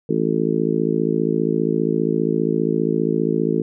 harmonic tone, 55 Hz, A1, in tune, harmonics 3 / 4 / 5 / 6 / 7 / 8, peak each -24 / -24 / -24 / -24 / -24 / -24 dBFS, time 0.09-3.62 s, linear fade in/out 5 ms, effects none

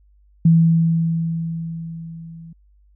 sine tone with level ramp, 164.81 Hz, E3, in tune, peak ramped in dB -8 to -36 dBFS, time 0.45-2.53 s, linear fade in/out 5 ms, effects added 50 Hz sine -51 dBFS peak until 2.95 s

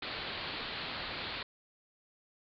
white low-pass noise, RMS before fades -40 dBFS, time 0.02-1.43 s, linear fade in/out 5 ms, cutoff 4500 Hz, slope 96 dB/octave, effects none

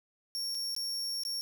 40% pulse tone with dropouts, 5510 Hz, F8, 24 cents flat, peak -32 dBFS, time 0.35-1.41 s, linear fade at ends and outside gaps 0 ms, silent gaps 0.547-0.551 / 0.75-0.764 / 1.235-1.251 s, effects none

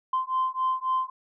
sine beating tone pair, 1036 / 1039.7 Hz, C6 / C6, -17 / -11 cents, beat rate 3.7 Hz, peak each -26 dBFS, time 0.13-1.1 s, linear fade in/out 5 ms, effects tanh soft clip ceiling -18 dBFS

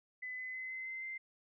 sine tone with pitch steps, 2011 / 2025 / 2039 / 2053 / 2068 / 2082 Hz, B6 / B6 / C7 / C7 / C7 / C7, +31 / +43 / -45 / -33 / -21 / -9 cents, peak -40 dBFS, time 0.22-1.18 s, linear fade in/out 10 ms, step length 160 ms, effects none

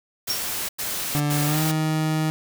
white noise bursts, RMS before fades -28 dBFS, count 3, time 0.27-1.718 s, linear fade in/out 10 ms, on 420 ms, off 94 ms
triangle tone with exponential decay, 5540 Hz, F8, 15 cents flat, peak -19 dBFS, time 0.3-0.47 s, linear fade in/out 1 ms, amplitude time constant 35 ms
30% pulse tone with pitch glide, 146.83 to 156.46 Hz, D3 to D#3, 0 to +10 cents, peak -18 dBFS, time 1.15-2.3 s, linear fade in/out 0 ms, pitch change +110 cents, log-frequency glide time 1.44-1.62 s
effects none

